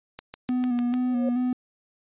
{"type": "click train", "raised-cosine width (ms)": 0.2, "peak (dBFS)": -19, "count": 6, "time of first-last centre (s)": [0.19, 0.94], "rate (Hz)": 6.67}
{"type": "tone with vibrato", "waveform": "triangle", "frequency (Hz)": 246.4, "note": "B3", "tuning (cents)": -4, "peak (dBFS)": -20, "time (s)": [0.49, 1.53], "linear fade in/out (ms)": 2, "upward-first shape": "square", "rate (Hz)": 2.3, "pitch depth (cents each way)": 30}
{"type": "tone with exponential growth", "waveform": "sine", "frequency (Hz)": 538, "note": "C5", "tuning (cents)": 48, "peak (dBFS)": -25, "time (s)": [1, 1.29], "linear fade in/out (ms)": 2, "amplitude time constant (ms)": 61}
{"effects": ["resampled to 8000 Hz"]}